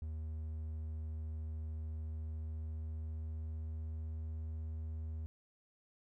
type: tone with pitch glide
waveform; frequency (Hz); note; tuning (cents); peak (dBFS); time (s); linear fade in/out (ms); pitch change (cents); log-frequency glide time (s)
triangle; 78.4 to 79.13; D#2 to D#2; +14 to +30; -37; 0.02-5.26; 0; +16; 1.77-4.32
effects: none